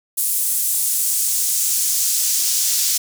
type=noise with high-pass filter sweep; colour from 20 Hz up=pink; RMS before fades=-19 dBFS; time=0.17-2.98 s; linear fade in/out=10 ms; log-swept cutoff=9700 to 5600 Hz; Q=1.3; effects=none